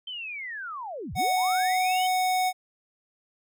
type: linear two-way sweep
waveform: sine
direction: down then up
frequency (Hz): 3133 to 55 to 3133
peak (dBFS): -33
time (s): 0.07-2.07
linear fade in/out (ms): 5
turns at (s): 1.14
type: tone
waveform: square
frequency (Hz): 740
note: F#5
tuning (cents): 0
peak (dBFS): -23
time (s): 1.15-2.53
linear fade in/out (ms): 50
effects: none